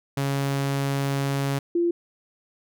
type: tone pair in turn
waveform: sawtooth / sine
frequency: 138.59 / 343.8 Hz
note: C#3 / F4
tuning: 0 / -27 cents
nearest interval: octave + major third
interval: 1573 cents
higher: second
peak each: -19 / -19 dBFS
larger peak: neither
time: 0.17-1.59 / 1.75-1.91 s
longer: first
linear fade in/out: 5 ms
effects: none